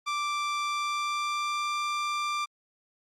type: tone with pitch glide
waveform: sawtooth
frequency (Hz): 1174.7 to 1184.2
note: D6 to D6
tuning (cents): 0 to +14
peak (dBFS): -24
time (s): 0.06-2.46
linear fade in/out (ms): 20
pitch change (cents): +14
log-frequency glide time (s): 0.61-1.75
effects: low-pass 6000 Hz 12 dB/octave + Opus 48 kbps